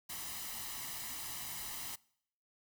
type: noise with comb filter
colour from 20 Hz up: white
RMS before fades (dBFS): -43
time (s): 0.09-1.96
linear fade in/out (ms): 10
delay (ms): 1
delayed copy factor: +0.6
effects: noise-tail reverb RT60 0.7 s tail -24 dB re dry